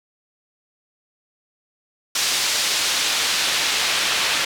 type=noise with band-pass filter sweep; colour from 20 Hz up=pink; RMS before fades=-21 dBFS; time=2.15-4.45 s; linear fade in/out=5 ms; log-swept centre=4900 to 3100 Hz; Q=0.88; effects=none